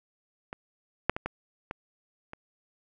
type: clicks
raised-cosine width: 0.5 ms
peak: -22 / -6 / -17 / -16 / -19 / -25 dBFS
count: 6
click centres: 0.529 / 1.096 / 1.165 / 1.26 / 1.711 / 2.334 s
effects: none